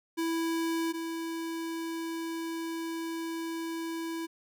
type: tone pair in turn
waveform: square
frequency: 329.6 / 329.6 Hz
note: E4 / E4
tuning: 0 / 0 cents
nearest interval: unison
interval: 0 cents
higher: neither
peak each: -29 / -34 dBFS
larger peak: first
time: 0.17-0.93 / 0.93-4.27 s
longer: second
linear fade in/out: 20 ms
effects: none